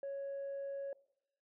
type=tone; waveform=sine; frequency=554.4 Hz; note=C#5; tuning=in tune; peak=-37 dBFS; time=0.03-0.93 s; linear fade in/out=2 ms; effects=noise-tail reverb RT60 0.8 s tail -21 dB re dry + tanh soft clip ceiling -37 dBFS